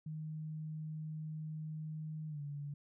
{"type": "tone with pitch glide", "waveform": "sine", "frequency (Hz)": [155.56, 144.31], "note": ["D#3", "D3"], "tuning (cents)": [0, -30], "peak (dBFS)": -40, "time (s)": [0.06, 2.74], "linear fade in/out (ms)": 5, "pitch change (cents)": -130, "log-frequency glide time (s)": [2.28, 2.41], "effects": []}